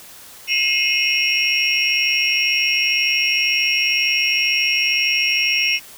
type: tone cluster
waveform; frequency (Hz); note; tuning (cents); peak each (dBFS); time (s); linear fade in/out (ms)
sine; 2144 / 2505 / 2647 / 2923 / 5570; C7 / D#7 / E7 / F#7 / F8; +42 / +11 / +7 / -22 / -5; -22; 0.47-5.8; 50
effects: white hiss -41 dBFS RMS until 5.97 s